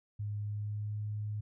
sine tone with pitch glide, 103.9 to 105.35 Hz, G#2 to G#2, +1 to +25 cents, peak -34 dBFS, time 0.19-1.41 s, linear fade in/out 10 ms, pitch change +24 cents, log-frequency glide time 0.41-1 s, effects none

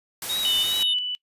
white noise, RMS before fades -31 dBFS, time 0.22-0.83 s, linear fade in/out 2 ms
triangle tone with vibrato, 3718 Hz, A#7, 5 cents flat, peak -23 dBFS, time 0.29-0.94 s, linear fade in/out 10 ms, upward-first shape sine, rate 2.6 Hz, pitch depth 55 cents each way
sine tone with tremolo, 2976 Hz, F#7, 9 cents sharp, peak -21 dBFS, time 0.45-1.15 s, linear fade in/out 0 ms, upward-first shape square, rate 2.8 Hz, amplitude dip 45%
effects noise-tail reverb RT60 0.1 s tail -23 dB re dry + resampled to 32000 Hz

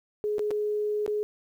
sine tone with dropouts, 420.1 Hz, G#4, 20 cents sharp, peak -25 dBFS, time 0.24-1.23 s, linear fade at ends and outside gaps 0 ms, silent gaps 0.383-0.393 / 0.507-0.512 / 1.063-1.078 s, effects 10-bit

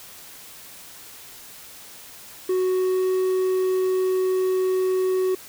triangle tone with pitch glide, 370 to 372.8 Hz, F#4 to F#4, 0 to +13 cents, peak -17 dBFS, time 2.49-5.35 s, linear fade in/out 5 ms, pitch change +13 cents, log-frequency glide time 2.62-3.13 s, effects white hiss -43 dBFS RMS until 5.48 s

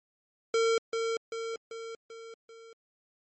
square tone with echo, 454.9 Hz, A#4, 42 cents flat, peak -24 dBFS, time 0.54-0.78 s, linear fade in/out 2 ms, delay 390 ms, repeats 5, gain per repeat -5 dB, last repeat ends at 2.73 s, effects MP3 32 kbps

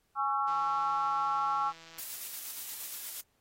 sine chord, C# minor, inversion second, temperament equal with one note detuned, 830.6 / 1108.7 / 1347 Hz, G#5 / C#6 / E6, 0 / 0 / +37 cents, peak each -32 dBFS, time 0.15-1.73 s, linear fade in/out 50 ms
click train, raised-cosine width 0.2 ms, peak -34 dBFS, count 250, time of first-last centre 0.48-1.998 s, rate 164 Hz
blue noise with tremolo, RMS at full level -39 dBFS, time 1.98-3.21 s, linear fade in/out 5 ms, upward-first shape square, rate 8.5 Hz, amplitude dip 25%
effects pink hiss -74 dBFS RMS until 3.4 s + AAC 48 kbps

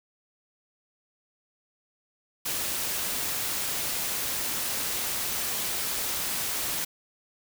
white noise, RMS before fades -30 dBFS, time 2.45-6.85 s, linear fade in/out 10 ms, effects none

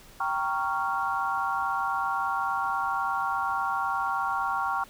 sine chord, G half-diminished seventh, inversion none, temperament equal with one note detuned, 784 / 932.3 / 1108.7 / 1386.5 Hz, G5 / Bb5 / Db6 / F6, 0 / 0 / 0 / -13 cents, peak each -31 / -32 / -30 / -31 dBFS, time 0.2-4.84 s, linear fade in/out 5 ms, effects pink hiss -52 dBFS RMS until 4.89 s

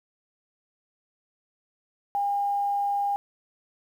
sine tone, 807 Hz, G#5, 50 cents flat, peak -23 dBFS, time 2.15-3.16 s, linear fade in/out 0 ms, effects 9-bit

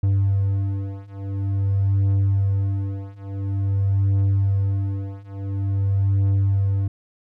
triangle beating tone pair, 98 / 98.48 Hz, G2 / G2, 0 / +8 cents, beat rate 0.48 Hz, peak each -20 / -19 dBFS, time 0.03-6.88 s, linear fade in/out 5 ms, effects none

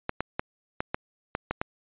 clicks, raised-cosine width 0.5 ms, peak -12 dBFS, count 8, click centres 0.094 / 0.206 / 0.395 / 0.805 / 0.945 / 1.351 / 1.51 / 1.615 s, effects resampled to 8000 Hz

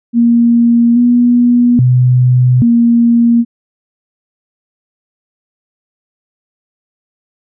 sine tone with pitch steps, 235.2 / 242.1 / 125.6 / 234.7 Hz, A#3 / B3 / B2 / A#3, +16 / -34 / +30 / +12 cents, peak -5 dBFS, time 0.13-3.45 s, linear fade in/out 50 ms, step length 830 ms, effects none

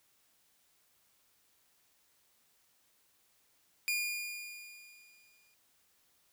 sawtooth tone with exponential decay, 2426 Hz, D#7, 44 cents flat, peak -26 dBFS, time 3.88-5.54 s, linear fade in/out 0 ms, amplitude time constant 360 ms, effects white hiss -71 dBFS RMS until 6.32 s

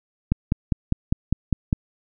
click train, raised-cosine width 5 ms, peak -6 dBFS, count 8, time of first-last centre 0.32-1.728 s, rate 4.97 Hz, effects none

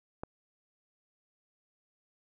click, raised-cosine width 1 ms, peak -23 dBFS, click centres 0.235 s, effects none

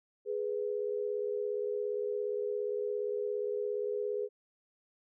sine tone pair together, 416.6 / 493.9 Hz, G#4 / B4, +5 / 0 cents, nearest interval minor third, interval 295 cents, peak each -33 / -36 dBFS, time 0.25-4.29 s, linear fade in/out 50 ms, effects none

